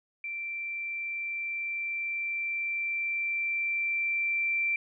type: tone with level ramp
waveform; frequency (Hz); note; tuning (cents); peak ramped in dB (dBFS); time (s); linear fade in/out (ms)
sine; 2349; D7; 0; -33 to -25; 0.24-4.76; 2
effects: none